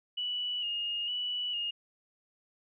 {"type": "tone with vibrato", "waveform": "sine", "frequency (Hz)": 2900, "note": "F#7", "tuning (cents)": -35, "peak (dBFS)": -31, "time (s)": [0.17, 1.71], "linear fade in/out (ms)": 10, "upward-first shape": "square", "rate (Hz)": 1.1, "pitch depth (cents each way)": 32, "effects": []}